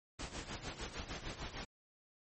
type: noise with tremolo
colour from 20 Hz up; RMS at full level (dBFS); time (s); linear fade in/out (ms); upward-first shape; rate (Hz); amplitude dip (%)
pink; -42; 0.19-1.65; 5; sine; 6.6; 70
effects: MP3 32 kbps